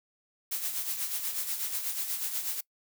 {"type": "noise with tremolo", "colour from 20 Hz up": "blue", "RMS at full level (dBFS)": -31, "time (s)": [0.51, 2.61], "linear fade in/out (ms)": 10, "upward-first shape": "sine", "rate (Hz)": 8.2, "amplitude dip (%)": 55, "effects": ["noise-tail reverb RT60 0.1 s tail -24 dB re dry"]}